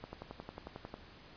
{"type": "click train", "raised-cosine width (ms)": 1, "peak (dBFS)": -29, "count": 11, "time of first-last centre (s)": [0.04, 0.941], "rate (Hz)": 11.1, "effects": ["pink hiss -56 dBFS RMS until 1.36 s", "resampled to 11025 Hz"]}